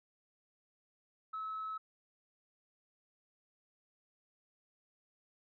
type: tone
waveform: sine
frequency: 1295 Hz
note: E6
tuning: 31 cents flat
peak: -37 dBFS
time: 1.33-1.78 s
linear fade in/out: 10 ms
effects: tanh soft clip ceiling -34 dBFS